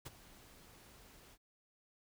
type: noise with ADSR envelope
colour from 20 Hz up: pink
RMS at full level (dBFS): -45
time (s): 0.05-1.38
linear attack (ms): 15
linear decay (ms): 23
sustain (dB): -15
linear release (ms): 55
effects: none